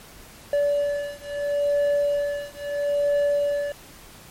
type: beating tone pair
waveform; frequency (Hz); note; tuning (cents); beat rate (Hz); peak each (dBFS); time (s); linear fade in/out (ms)
triangle; 576 / 576.75; D5 / D5; -34 / -31; 0.75; -22; 0.53-3.72; 2
effects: pink hiss -46 dBFS RMS until 4.3 s + MP3 64 kbps